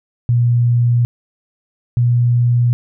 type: tone pair in turn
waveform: sine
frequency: 120 / 120.76 Hz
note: B2 / B2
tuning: -49 / -38 cents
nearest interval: unison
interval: 11 cents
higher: second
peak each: -10 dBFS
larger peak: neither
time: 0.29-1.05 / 1.97-2.73 s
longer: neither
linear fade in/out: 0 ms
effects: none